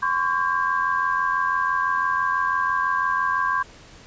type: tone cluster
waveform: sine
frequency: 1032 / 1118 / 1602 Hz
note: C6 / C#6 / G6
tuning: -24 / +14 / +37 cents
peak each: -24 dBFS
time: 0.02-3.63 s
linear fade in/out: 10 ms
effects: pink hiss -47 dBFS RMS until 4.06 s + resampled to 16000 Hz